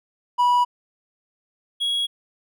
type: tone pair in turn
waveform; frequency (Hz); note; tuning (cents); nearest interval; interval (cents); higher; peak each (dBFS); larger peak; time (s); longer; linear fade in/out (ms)
triangle; 977 / 3321; B5 / G#7; -19 / -1; octave + major sixth; 2118; second; -13 / -19; first; 0.38-0.65 / 1.8-2.07; neither; 20
effects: none